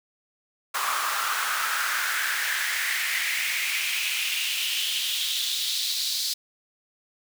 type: noise with high-pass filter sweep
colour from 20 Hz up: pink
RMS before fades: -27 dBFS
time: 0.74-6.34 s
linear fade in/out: 10 ms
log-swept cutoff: 1100 to 4400 Hz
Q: 3.8
effects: none